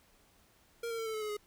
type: tone with pitch steps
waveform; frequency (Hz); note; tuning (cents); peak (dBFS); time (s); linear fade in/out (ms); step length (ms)
square; 466.2 / 457.7 / 449.3 / 441.1 / 433 / 425 / 417.3; A#4 / A#4 / A4 / A4 / A4 / G#4 / G#4; 0 / -32 / +36 / +4 / -28 / +40 / +8; -36; 0.83-1.369; 5; 77
effects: pink hiss -66 dBFS RMS until 1.46 s